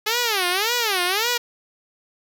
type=tone with vibrato; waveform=5% pulse; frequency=415.3 Hz; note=G#4; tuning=in tune; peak=-8 dBFS; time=0.06-1.38 s; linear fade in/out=10 ms; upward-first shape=sine; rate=1.8 Hz; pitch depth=280 cents each way; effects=none